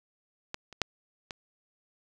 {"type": "clicks", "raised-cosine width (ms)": 0.2, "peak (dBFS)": [-17, -29, -8, -20], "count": 4, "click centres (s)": [0.544, 0.727, 0.817, 1.308], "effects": []}